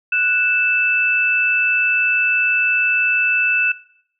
sine tone pair together, 1480 / 2637 Hz, F#6 / E7, 0 / 0 cents, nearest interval minor seventh, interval 1000 cents, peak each -20 / -16 dBFS, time 0.12-3.72 s, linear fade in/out 5 ms, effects noise-tail reverb RT60 0.7 s tail -20 dB re dry

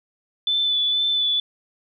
sine tone with vibrato, 3494 Hz, A7, 13 cents flat, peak -18 dBFS, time 0.47-1.4 s, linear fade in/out 2 ms, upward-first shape sine, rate 2.1 Hz, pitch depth 21 cents each way, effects none

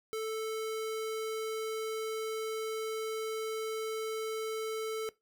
square tone, 440 Hz, A4, in tune, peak -34 dBFS, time 0.13-5.09 s, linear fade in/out 0 ms, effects noise-tail reverb RT60 0.2 s tail -20 dB re dry

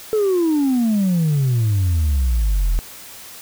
sine exponential sweep, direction down, 443 to 38.89 Hz, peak -12 dBFS, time 0.13-2.79 s, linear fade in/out 0 ms, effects tanh soft clip ceiling -13 dBFS + white hiss -38 dBFS RMS until 3.41 s

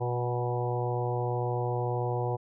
harmonic tone with a mistuned harmonic, 121.8 Hz, B2, 24 cents flat, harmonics 1 / 3 / 4 / 5 / 6 / 7 / 8, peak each -30 / -35 / -34 / -41 / -36 / -39 / -40 dBFS, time 0-2.37 s, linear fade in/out 20 ms, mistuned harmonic 6, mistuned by +20 cents, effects none

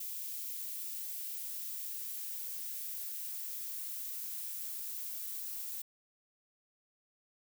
violet noise with high-pass filter sweep, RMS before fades -41 dBFS, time 0-5.82 s, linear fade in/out 5 ms, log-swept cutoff 2300 to 880 Hz, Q 1.1, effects none

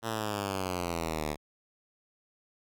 5% pulse exponential sweep, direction down, 114.8 to 73.42 Hz, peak -20 dBFS, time 0.02-1.37 s, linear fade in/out 50 ms, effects none

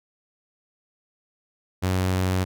sawtooth tone, 92.8 Hz, F#2, 6 cents sharp, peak -17 dBFS, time 1.82-2.45 s, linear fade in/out 20 ms, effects none

